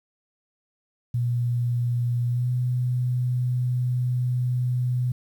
sine tone with pitch glide, 120.7 to 124.52 Hz, B2 to B2, -39 to +15 cents, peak -21 dBFS, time 1.14-5.12 s, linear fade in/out 5 ms, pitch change +54 cents, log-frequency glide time 2.27-2.5 s, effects 9-bit

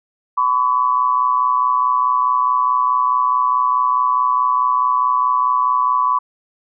sine tone pair together, 1008 / 1132.7 Hz, B5 / C#6, +35 / +37 cents, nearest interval major second, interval 202 cents, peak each -16 dBFS, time 0.37-6.19 s, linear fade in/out 10 ms, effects none

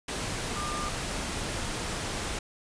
sine tone in noise, 1200 Hz, D6, 37 cents sharp, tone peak -34 dBFS, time 0.56-0.89 s, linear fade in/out 5 ms, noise pink, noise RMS -33 dBFS, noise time 0.08-2.39 s, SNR -4 dB, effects resampled to 22050 Hz

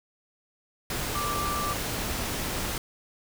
sine tone in noise, 1174.7 Hz, D6, in tune, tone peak -29 dBFS, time 1.15-1.73 s, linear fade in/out 2 ms, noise pink, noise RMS -31 dBFS, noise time 0.9-2.78 s, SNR -1 dB, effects none

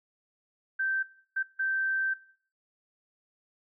sine tone bursts at uneven times, 1558 Hz, G6, 11 cents flat, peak -26 dBFS, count 3, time 0.79-1.03 / 1.36-1.43 / 1.59-2.14 s, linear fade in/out 10 ms, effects noise-tail reverb RT60 0.5 s tail -18 dB re dry

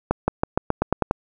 accelerating click train, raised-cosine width 1 ms, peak -4 dBFS, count 9, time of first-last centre 0.11-1.111 s, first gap 170 ms, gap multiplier 0.91, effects none

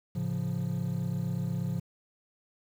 triangle chord, A augmented, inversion none, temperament equal, 110 / 138.59 / 174.61 Hz, A2 / C#3 / E#3, 0 / 0 / 0 cents, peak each -33 / -31 / -30 dBFS, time 0.15-1.8 s, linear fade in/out 10 ms, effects tanh soft clip ceiling -19 dBFS + 9-bit

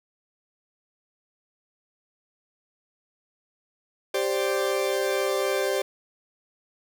40% pulse chord, G suspended fourth, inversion none, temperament equal, 392 / 523.3 / 587.3 Hz, G4 / C5 / D5, 0 / 0 / 0 cents, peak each -26 / -27 / -28 dBFS, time 4.14-5.82 s, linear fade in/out 5 ms, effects none

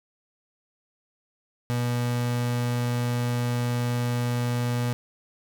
35% pulse tone, 121.3 Hz, B2, 31 cents flat, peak -22 dBFS, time 1.7-4.93 s, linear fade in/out 0 ms, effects none

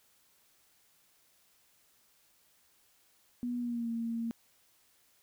sine tone with pitch glide, 243.3 to 230.4 Hz, B3 to A#3, -26 to -20 cents, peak -32 dBFS, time 3.43-4.31 s, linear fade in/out 0 ms, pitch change -94 cents, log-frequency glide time 3.59-3.9 s, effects white hiss -68 dBFS RMS until 5.22 s

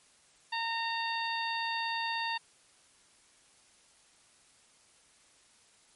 harmonic tone, 917 Hz, A#5, 29 cents flat, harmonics 1 / 2 / 3 / 4 / 5, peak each -34 / -37 / -39 / -40 / -41 dBFS, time 0.52-2.38 s, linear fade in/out 10 ms, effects white hiss -63 dBFS RMS until 5.95 s + MP3 48 kbps

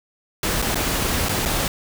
pink noise with dropouts, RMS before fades -22 dBFS, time 0.43-1.68 s, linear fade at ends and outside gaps 2 ms, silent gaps 0.618-0.623 / 0.746-0.755 / 1.287-1.292 / 1.453-1.458 s, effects none

